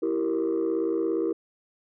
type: chord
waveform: sine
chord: E diminished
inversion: none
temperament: equal with one note detuned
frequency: 329.6 / 387 / 466.2 Hz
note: E4 / G4 / Bb4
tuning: 0 / -22 / 0 cents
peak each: -25 / -27 / -27 dBFS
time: 0.02-1.33 s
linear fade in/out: 10 ms
effects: tanh soft clip ceiling -19 dBFS